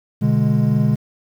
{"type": "chord", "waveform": "triangle", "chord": "G# diminished", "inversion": "first", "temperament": "equal", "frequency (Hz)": [123.47, 146.83, 207.7], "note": ["B2", "D3", "G#3"], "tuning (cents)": [0, 0, 0], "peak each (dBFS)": -16, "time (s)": [0.21, 0.96], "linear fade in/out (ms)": 20, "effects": ["8-bit"]}